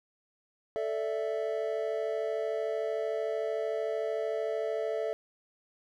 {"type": "chord", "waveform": "triangle", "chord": "A suspended fourth", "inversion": "none", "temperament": "just", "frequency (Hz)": [440, 586.7, 660], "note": ["A4", "D5", "E5"], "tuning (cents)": [0, -2, 2], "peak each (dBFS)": [-31, -34, -32], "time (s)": [0.76, 5.13], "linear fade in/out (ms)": 0, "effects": []}